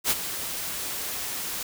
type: noise with ADSR envelope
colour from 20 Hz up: white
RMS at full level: -21 dBFS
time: 0.04-1.63 s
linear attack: 62 ms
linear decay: 40 ms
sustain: -11 dB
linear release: 4 ms
effects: none